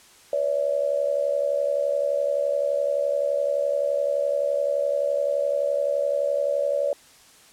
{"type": "tone with amplitude modulation", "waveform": "sine", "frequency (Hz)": 570, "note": "C#5", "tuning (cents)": 48, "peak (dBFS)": -17, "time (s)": [0.33, 6.93], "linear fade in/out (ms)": 2, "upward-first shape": "sine", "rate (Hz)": 71.7, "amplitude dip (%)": 80, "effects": ["white hiss -52 dBFS RMS until 7.52 s", "low-pass 10000 Hz 12 dB/octave"]}